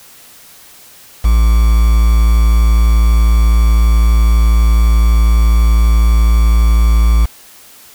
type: tone with quantisation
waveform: triangle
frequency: 56 Hz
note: A1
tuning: 31 cents sharp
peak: -4 dBFS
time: 1.24-7.26 s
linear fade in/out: 10 ms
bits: 4
effects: white hiss -40 dBFS RMS until 7.94 s